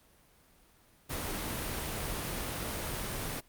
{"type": "noise", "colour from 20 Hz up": "pink", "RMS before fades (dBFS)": -36, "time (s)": [1.09, 3.41], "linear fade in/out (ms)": 20, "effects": ["pink hiss -63 dBFS RMS until 3.48 s", "Opus 32 kbps"]}